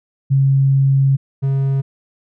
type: tone pair in turn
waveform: sine / triangle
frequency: 136.2 / 136.2 Hz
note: C#3 / C#3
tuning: -30 / -30 cents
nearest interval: unison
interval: 0 cents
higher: neither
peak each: -10 / -12 dBFS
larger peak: first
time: 0.3-1.17 / 1.42-1.82 s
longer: first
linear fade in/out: 20 ms
effects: none